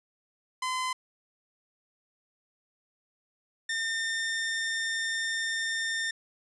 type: tone pair in turn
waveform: sawtooth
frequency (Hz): 1024 / 1810.5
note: C6 / A6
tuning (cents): -38 / +49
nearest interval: minor seventh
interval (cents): 987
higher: second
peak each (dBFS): -25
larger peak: neither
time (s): 0.62-0.93 / 3.69-6.11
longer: second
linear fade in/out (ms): 5
effects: resampled to 22050 Hz + 11-bit